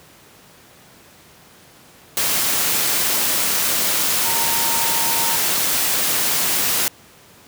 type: tone in noise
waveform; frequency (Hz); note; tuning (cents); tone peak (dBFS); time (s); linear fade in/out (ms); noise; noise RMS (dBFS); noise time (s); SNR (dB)
sine; 920; A#5; -23; -26; 4.25-5.36; 0; white; -19; 2.17-6.88; -10
effects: pink hiss -47 dBFS RMS until 7.47 s + high-pass 100 Hz 12 dB/octave